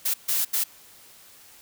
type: noise bursts at uneven times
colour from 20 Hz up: blue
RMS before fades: -24 dBFS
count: 3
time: 0.05-0.14 / 0.28-0.45 / 0.53-0.64 s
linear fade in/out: 10 ms
effects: white hiss -51 dBFS RMS until 1.61 s